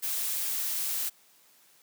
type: noise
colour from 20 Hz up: blue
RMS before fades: -31 dBFS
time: 0.02-1.1 s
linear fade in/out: 20 ms
effects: white hiss -61 dBFS RMS until 1.82 s + high-pass 150 Hz 12 dB/octave